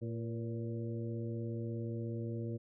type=harmonic tone with a mistuned harmonic; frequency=114.6 Hz; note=A#2; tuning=29 cents flat; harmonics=1 / 2 / 3 / 4 / 5; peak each=-38 / -43 / -44 / -47 / -52 dBFS; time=0.01-2.58 s; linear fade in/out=20 ms; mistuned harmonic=4; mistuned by=+56 cents; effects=none